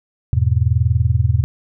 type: chord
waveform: sine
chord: E major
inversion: none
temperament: just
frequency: 82.41 / 103.01 / 123.61 Hz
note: E2 / G#2 / B2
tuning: 0 / -14 / +2 cents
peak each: -17 dBFS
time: 0.33-1.44 s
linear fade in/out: 0 ms
effects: none